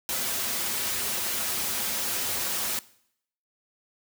white noise with comb filter, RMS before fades -29 dBFS, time 0.09-2.79 s, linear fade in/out 0 ms, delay 6.7 ms, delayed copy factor -0.55, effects noise-tail reverb RT60 0.7 s tail -20 dB re dry + high-pass 80 Hz 12 dB/octave

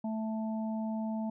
harmonic tone, 220 Hz, A3, in tune, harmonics 1 / 3 / 4, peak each -32 / -42 / -44 dBFS, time 0.04-1.3 s, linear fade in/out 5 ms, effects none

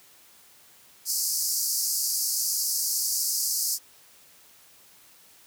pink band-pass noise, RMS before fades -27 dBFS, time 1.05-3.79 s, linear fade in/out 50 ms, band 4600 to 16000 Hz, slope 96 dB/octave, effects white hiss -55 dBFS RMS until 5.46 s + high-pass 60 Hz 12 dB/octave

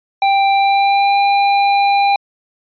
square tone with pitch glide, 788 to 800.8 Hz, G5 to G5, +9 to +37 cents, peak -11 dBFS, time 0.22-2.16 s, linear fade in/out 2 ms, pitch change +28 cents, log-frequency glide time 0.54-1.18 s, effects resampled to 11025 Hz

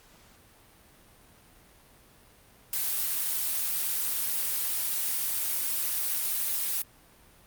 blue noise, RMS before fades -29 dBFS, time 2.73-6.82 s, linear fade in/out 2 ms, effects pink hiss -57 dBFS RMS until 7.46 s + Opus 48 kbps

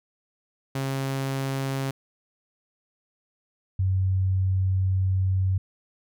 sawtooth / sine tone pair in turn, 135.3 / 94.38 Hz, C#3 / F#2, -42 / +35 cents, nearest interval tritone, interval 623 cents, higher first, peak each -22 / -20 dBFS, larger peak second, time 0.75-1.91 / 3.79-5.58 s, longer second, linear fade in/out 5 ms, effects none

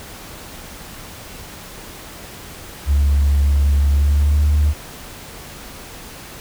sine tone with pitch glide, 71 to 74.27 Hz, C#2 to D2, +42 to +20 cents, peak -10 dBFS, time 2.86-4.74 s, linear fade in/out 50 ms, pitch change +78 cents, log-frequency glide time 3.91-4.43 s, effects tanh soft clip ceiling -9 dBFS + pink hiss -36 dBFS RMS until 6.4 s

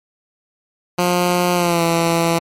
10% pulse tone with pitch glide, 177.5 to 167.54 Hz, F3 to E3, +28 to +28 cents, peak -6 dBFS, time 0.98-2.39 s, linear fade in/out 10 ms, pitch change -100 cents, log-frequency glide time 1.54-1.83 s, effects MP3 64 kbps

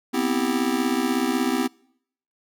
square chord, C major seventh, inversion third, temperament just, 245.3 / 261.6 / 327 / 392.4 Hz, B3 / C4 / E4 / G4, -12 / 0 / -14 / +2 cents, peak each -27 / -25 / -28 / -30 dBFS, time 0.13-1.68 s, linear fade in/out 20 ms, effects noise-tail reverb RT60 0.7 s tail -26 dB re dry

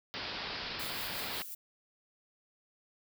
white low-pass noise, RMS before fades -40 dBFS, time 0.14-1.42 s, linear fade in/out 0 ms, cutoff 5100 Hz, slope 96 dB/octave
violet noise with tremolo, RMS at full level -41 dBFS, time 0.79-1.55 s, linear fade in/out 10 ms, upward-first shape sine, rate 5.5 Hz, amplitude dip 40%
effects none

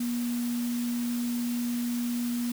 sine tone in noise, 240 Hz, B3, 49 cents flat, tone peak -27 dBFS, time 0-2.52 s, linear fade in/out 5 ms, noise white, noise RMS -41 dBFS, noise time 0-2.52 s, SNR +11 dB, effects none

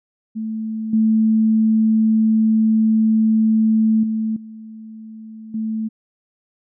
sine tone with level steps, 220 Hz, A3, in tune, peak -22 / -12 / -18 / -33 / -20 dBFS, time 0.35-5.89 s, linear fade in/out 20 ms, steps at 0.93 / 4.03 / 4.36 / 5.54 s, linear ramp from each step 5 ms, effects none

